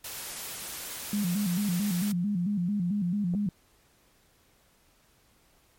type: noise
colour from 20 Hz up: white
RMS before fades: -38 dBFS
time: 0.04-2.12 s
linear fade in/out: 5 ms
type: tone with vibrato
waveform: sine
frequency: 190 Hz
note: F#3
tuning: 46 cents sharp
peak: -25 dBFS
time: 1.13-3.49 s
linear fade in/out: 2 ms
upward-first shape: square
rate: 4.5 Hz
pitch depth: 140 cents each way
type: clicks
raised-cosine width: 2 ms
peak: -28 dBFS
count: 2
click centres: 3.338 / 3.348 s
effects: pink hiss -64 dBFS RMS until 5.78 s + MP3 64 kbps